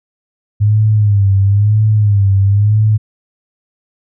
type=tone with vibrato; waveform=sine; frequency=102.7 Hz; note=G#2; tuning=19 cents flat; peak=-7 dBFS; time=0.6-2.98 s; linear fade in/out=20 ms; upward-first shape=sine; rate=1 Hz; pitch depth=88 cents each way; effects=none